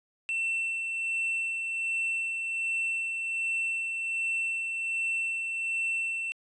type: tone with tremolo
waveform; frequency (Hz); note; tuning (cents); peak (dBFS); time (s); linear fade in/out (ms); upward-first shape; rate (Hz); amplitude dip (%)
triangle; 2690; E7; +34; -25; 0.29-6.32; 0; sine; 1.3; 35
effects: resampled to 22050 Hz